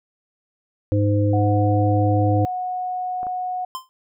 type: harmonic tone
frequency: 102.8 Hz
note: G#2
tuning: 17 cents flat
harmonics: 1 / 3 / 5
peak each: -17 / -22 / -24 dBFS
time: 0.92-2.45 s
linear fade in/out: 0 ms
type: tone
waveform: sine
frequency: 732 Hz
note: F#5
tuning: 19 cents flat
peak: -23 dBFS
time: 1.33-3.65 s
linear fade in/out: 5 ms
type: clicks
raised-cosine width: 1 ms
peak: -23 dBFS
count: 2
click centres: 3.231 / 3.268 s
type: tone with exponential decay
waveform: square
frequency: 1039 Hz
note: C6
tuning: 12 cents flat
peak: -24 dBFS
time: 3.75-3.89 s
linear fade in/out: 0 ms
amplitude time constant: 29 ms
effects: none